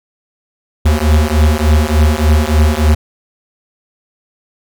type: beating tone pair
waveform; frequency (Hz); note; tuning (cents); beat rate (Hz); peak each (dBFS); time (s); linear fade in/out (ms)
square; 74.7 / 78.1; D2 / D#2; +30 / +7; 3.4; -12; 0.85-2.95; 10
effects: none